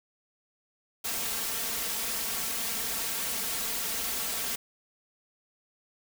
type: noise with comb filter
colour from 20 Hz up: white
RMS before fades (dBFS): -32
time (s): 1.04-4.56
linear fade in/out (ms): 10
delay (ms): 4.4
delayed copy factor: +0.65
effects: none